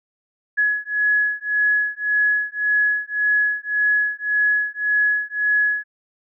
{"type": "beating tone pair", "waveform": "sine", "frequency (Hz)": [1687, 1688.8], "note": ["G#6", "G#6"], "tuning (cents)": [27, 29], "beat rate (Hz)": 1.8, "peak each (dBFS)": -20, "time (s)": [0.57, 5.84], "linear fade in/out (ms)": 20, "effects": []}